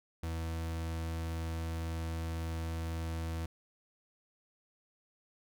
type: tone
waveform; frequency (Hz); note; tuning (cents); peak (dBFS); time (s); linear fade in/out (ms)
40% pulse; 81.9; E2; -11; -34; 0.23-3.46; 5
effects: none